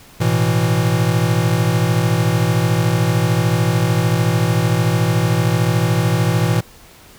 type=chord; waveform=square; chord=A suspended second; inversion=none; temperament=equal; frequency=110 / 123.47 / 164.81 Hz; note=A2 / B2 / E3; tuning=0 / 0 / 0 cents; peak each=-19 dBFS; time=0.2-6.61 s; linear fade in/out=10 ms; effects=pink hiss -44 dBFS RMS until 7.18 s